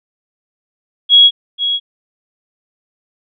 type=tone with echo; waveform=sine; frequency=3322 Hz; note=G#7; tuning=in tune; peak=-3 dBFS; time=1.09-1.31 s; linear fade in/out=50 ms; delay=490 ms; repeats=1; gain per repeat=-10 dB; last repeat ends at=1.8 s; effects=none